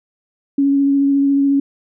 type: tone with vibrato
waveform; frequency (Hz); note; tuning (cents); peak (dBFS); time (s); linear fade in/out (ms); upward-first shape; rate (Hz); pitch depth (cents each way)
sine; 278.4; C#4; +8; -11; 0.58-1.6; 5; sine; 14; 13
effects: none